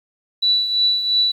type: tone with tremolo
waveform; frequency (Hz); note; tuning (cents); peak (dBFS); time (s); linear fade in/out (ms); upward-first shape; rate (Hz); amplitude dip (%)
sine; 3951; B7; 0; -12; 0.42-1.32; 10; triangle; 2.9; 65
effects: 8-bit